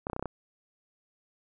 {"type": "clicks", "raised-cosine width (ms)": 1, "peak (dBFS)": -19, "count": 7, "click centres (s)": [0.069, 0.099, 0.132, 0.164, 0.195, 0.226, 0.257], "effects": []}